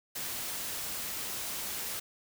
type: noise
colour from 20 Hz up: white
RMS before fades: -37 dBFS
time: 0.15-2 s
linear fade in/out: 10 ms
effects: none